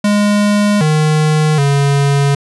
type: tone with pitch steps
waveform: square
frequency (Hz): 206.3 / 154 / 140.8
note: G#3 / D#3 / C#3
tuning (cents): -11 / -17 / +27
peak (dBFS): -10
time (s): 0.04-2.35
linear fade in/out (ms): 5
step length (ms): 770
effects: resampled to 24000 Hz